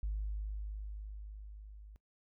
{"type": "tone with level ramp", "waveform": "sine", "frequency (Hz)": 51.7, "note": "G#1", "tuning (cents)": -7, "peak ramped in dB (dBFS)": [-32, -50], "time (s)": [0.03, 1.96], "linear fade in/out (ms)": 0, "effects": ["noise-tail reverb RT60 0.1 s tail -21 dB re dry", "tanh soft clip ceiling -29 dBFS"]}